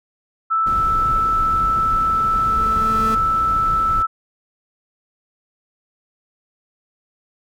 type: tone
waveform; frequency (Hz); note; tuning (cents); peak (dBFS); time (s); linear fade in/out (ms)
sine; 1318.5; E6; 0; -15; 0.5-4.07; 20
type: noise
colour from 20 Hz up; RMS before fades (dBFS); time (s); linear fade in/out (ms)
brown; -27; 0.66-4.03; 10
type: tone with exponential growth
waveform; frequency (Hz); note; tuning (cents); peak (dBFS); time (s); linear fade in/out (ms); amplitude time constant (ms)
30% pulse; 221.6; A3; +13; -20; 1.12-3.15; 5; 440
effects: none